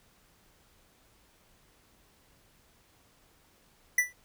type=tone with exponential decay; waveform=square; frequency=1975.5 Hz; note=B6; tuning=in tune; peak=-19 dBFS; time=3.98-4.13 s; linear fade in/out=5 ms; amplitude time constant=32 ms; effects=pink hiss -64 dBFS RMS until 4.24 s